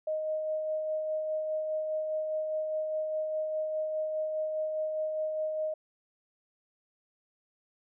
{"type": "tone with tremolo", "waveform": "sine", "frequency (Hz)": 622.3, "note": "D#5", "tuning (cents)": 0, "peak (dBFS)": -28, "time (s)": [0.07, 5.74], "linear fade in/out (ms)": 5, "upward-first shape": "sine", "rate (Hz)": 4.9, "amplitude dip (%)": 30, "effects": []}